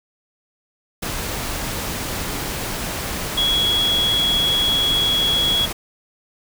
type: tone in noise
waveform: sine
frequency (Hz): 3340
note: G#7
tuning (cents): +9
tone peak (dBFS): -16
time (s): 3.37-5.66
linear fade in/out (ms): 10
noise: pink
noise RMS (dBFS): -26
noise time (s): 1.02-5.73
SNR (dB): +7
effects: none